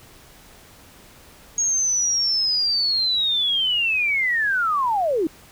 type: linear sweep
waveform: sine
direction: down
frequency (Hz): 6610 to 293.7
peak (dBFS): -18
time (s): 1.58-5.27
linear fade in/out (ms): 2
effects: pink hiss -48 dBFS RMS until 5.51 s